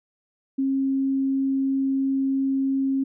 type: tone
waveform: sine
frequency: 269.7 Hz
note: C#4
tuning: 47 cents flat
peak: -20 dBFS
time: 0.58-3.04 s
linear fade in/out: 10 ms
effects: none